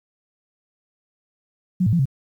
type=tone with pitch steps; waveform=sine; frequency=182.5 / 108.3 / 171.3 / 134.2 Hz; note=F#3 / A2 / F3 / C3; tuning=-24 / -27 / -33 / +44 cents; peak=-15 dBFS; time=1.8-2.056 s; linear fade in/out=10 ms; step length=64 ms; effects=9-bit